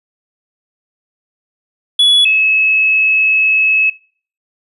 triangle / sine tone pair in turn, 3398 / 2584 Hz, G#7 / E7, +39 / -35 cents, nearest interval perfect fourth, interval 474 cents, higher first, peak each -5 / -8 dBFS, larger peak first, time 1.99-2.25 / 2.25-3.9 s, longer second, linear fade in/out 5 ms, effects noise-tail reverb RT60 0.5 s tail -24 dB re dry + resampled to 32000 Hz

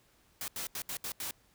white noise bursts at uneven times, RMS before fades -38 dBFS, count 6, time 0.41-0.48 / 0.56-0.67 / 0.75-0.82 / 0.89-0.97 / 1.04-1.12 / 1.2-1.31 s, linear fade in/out 2 ms, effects pink hiss -67 dBFS RMS until 1.54 s

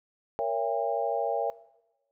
sine chord, A# diminished seventh, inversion none, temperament just, 466.2 / 559.4 / 671.3 / 805.5 Hz, A#4 / C#5 / E5 / G5, 0 / +16 / +31 / +47 cents, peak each -32 dBFS, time 0.39-1.5 s, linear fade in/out 0 ms, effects noise-tail reverb RT60 1.0 s tail -19 dB re dry

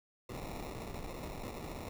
pink noise with sample-and-hold, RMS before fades -43 dBFS, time 0.29-1.89 s, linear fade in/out 5 ms, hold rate 1575 Hz, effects none

